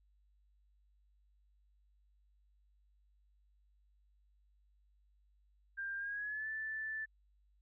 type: tone with pitch glide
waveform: sine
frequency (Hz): 1593 to 1757.4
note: G6 to A6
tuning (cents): +27 to -3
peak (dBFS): -38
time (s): 5.77-7.06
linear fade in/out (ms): 20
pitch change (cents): +170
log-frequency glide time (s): 5.97-6.48
effects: added 50 Hz sine -68 dBFS peak until 7.61 s